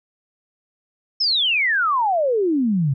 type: exponential sweep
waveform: sine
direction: down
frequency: 5390 to 128.8 Hz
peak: -16 dBFS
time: 1.2-2.94 s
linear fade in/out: 10 ms
effects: none